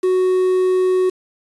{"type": "tone with quantisation", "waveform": "triangle", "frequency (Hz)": 370, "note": "F#4", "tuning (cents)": 0, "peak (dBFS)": -11, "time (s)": [0.03, 1.1], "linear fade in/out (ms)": 10, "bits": 6, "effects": ["resampled to 24000 Hz"]}